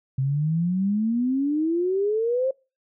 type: exponential sweep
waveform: sine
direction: up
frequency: 130.2 to 539 Hz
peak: -20 dBFS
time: 0.18-2.51 s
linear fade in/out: 5 ms
effects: noise-tail reverb RT60 0.3 s tail -25 dB re dry